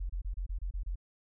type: tone bursts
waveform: sine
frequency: 44.15 Hz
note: F1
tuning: 20 cents sharp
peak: -32 dBFS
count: 8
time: 0-0.957 s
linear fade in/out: 10 ms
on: 96 ms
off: 27 ms
effects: none